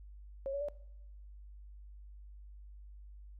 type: tone with pitch steps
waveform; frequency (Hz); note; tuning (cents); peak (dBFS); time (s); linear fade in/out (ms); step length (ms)
sine; 545 / 563.9 / 583.4; C#5 / C#5 / D5; -29 / +30 / -12; -34; 0.46-0.685; 0; 75
effects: noise-tail reverb RT60 0.8 s tail -20 dB re dry + added 50 Hz sine -49 dBFS peak until 3.39 s